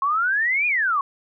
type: exponential two-way sweep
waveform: sine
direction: up then down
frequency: 1074 to 2489 to 1074 Hz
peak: -18 dBFS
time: 0.02-1.01 s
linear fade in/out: 2 ms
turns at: 0.67 s
effects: none